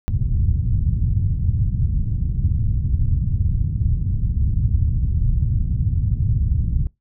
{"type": "low-pass noise", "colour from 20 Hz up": "white", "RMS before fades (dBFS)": -19, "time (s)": [0.08, 6.87], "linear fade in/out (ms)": 0, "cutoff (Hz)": 120, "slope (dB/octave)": 24, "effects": ["noise-tail reverb RT60 0.2 s tail -24 dB re dry"]}